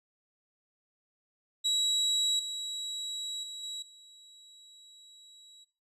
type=tone with level steps; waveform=35% pulse; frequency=3884 Hz; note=B7; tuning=30 cents flat; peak=-23 / -32 / -37 / -34 / -50 dBFS; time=1.64-5.65 s; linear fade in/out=20 ms; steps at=2.39 / 3.43 / 3.63 / 3.82 s; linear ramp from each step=5 ms; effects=noise-tail reverb RT60 0.4 s tail -19 dB re dry + resampled to 32000 Hz